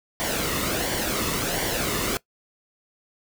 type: noise with flanger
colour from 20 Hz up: pink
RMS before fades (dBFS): -26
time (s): 0.2-2.17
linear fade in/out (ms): 0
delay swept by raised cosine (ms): 0.77 to 1.28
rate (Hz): 1.4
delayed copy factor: -0.55
effects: noise-tail reverb RT60 0.1 s tail -20 dB re dry